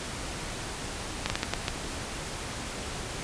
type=slowing click train; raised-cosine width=0.2 ms; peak=-9 dBFS; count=6; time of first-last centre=1.26-1.682 s; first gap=40 ms; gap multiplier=1.38; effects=pink hiss -36 dBFS RMS until 3.23 s + resampled to 22050 Hz